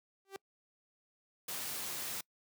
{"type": "tone with exponential growth", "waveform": "sawtooth", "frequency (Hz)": 390, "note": "G4", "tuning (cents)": -9, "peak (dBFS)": -34, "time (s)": [0.25, 0.36], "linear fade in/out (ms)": 0, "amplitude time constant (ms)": 22}
{"type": "noise", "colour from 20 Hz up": "white", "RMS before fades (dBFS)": -40, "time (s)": [1.48, 2.21], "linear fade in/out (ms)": 5}
{"effects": ["noise-tail reverb RT60 0.1 s tail -25 dB re dry", "high-pass 100 Hz 12 dB/octave"]}